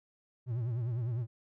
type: tone with vibrato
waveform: triangle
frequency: 118.8 Hz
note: A#2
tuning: 33 cents sharp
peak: -29 dBFS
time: 0.46-1.27 s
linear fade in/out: 50 ms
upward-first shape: triangle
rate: 9.9 Hz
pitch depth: 150 cents each way
effects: none